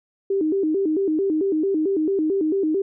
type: tone with vibrato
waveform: sine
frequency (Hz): 349.2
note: F4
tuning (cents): 0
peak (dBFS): -18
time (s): 0.3-2.82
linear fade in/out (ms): 5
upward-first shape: square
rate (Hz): 4.5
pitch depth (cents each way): 200
effects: none